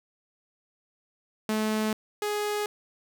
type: tone pair in turn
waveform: sawtooth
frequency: 216.3 / 416.9 Hz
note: A3 / G#4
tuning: -29 / +7 cents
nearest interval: major seventh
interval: 1136 cents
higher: second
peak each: -21 / -23 dBFS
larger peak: first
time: 1.49-1.93 / 2.22-2.66 s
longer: neither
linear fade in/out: 2 ms
effects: none